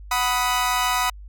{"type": "chord", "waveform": "sawtooth", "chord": "B major", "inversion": "second", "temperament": "equal with one note detuned", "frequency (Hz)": [740, 987.8, 1255.3], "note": ["F#5", "B5", "D#6"], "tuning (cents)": [0, 0, 15], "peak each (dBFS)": [-22, -19, -21], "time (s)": [0.11, 1.1], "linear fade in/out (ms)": 5, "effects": ["added 50 Hz sine -37 dBFS peak until 1.28 s"]}